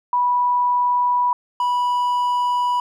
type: tone pair in turn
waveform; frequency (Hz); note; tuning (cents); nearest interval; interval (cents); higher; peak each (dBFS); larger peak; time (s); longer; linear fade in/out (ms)
sine / triangle; 981 / 981; B5 / B5; -12 / -12; unison; 0; neither; -15; neither; 0.13-1.33 / 1.6-2.8; neither; 2
effects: none